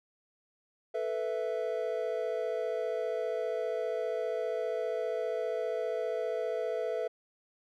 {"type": "chord", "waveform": "triangle", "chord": "A suspended second", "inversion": "none", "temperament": "just", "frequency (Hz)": [440, 495, 660], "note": ["A4", "B4", "E5"], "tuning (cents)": [0, 4, 2], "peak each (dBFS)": -33, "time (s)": [0.94, 7.08], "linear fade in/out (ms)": 10, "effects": []}